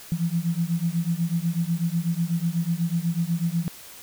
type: beating tone pair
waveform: sine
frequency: 164.81 / 172.91 Hz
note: E3 / F3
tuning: 0 / -17 cents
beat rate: 8.1 Hz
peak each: -25 / -25 dBFS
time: 0.12-3.68 s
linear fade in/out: 0 ms
effects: white hiss -44 dBFS RMS until 4.02 s